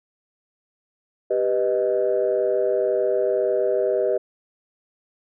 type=chord; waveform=sine; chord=G augmented; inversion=none; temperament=equal; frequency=392 / 493.9 / 622.3 Hz; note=G4 / B4 / D#5; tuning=0 / 0 / 0 cents; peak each=-22 dBFS; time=1.3-4.18 s; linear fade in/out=10 ms; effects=tanh soft clip ceiling -11 dBFS